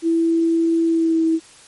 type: tone with pitch glide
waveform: sine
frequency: 330.8 to 324.4 Hz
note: E4 to E4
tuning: +6 to -28 cents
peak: -14 dBFS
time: 0.02-1.4 s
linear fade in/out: 50 ms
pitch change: -34 cents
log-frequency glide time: 0.85-1.23 s
effects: white hiss -46 dBFS RMS until 1.67 s + MP3 48 kbps